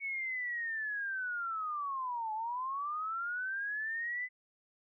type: linear two-way sweep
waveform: sine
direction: down then up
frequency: 2231 to 853 to 2021 Hz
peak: -34 dBFS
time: 0-4.29 s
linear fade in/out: 50 ms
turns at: 2.33 s
effects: none